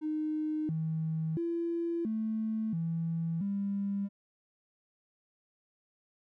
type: tone with pitch steps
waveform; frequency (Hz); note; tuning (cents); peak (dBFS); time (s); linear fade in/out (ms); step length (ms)
triangle; 308.1 / 159.5 / 338.1 / 219.6 / 165.2 / 199.5; D#4 / D#3 / E4 / A3 / E3 / G3; -17 / +43 / +44 / -3 / +4 / +31; -26; 0.01-4.09; 50; 680
effects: tanh soft clip ceiling -28 dBFS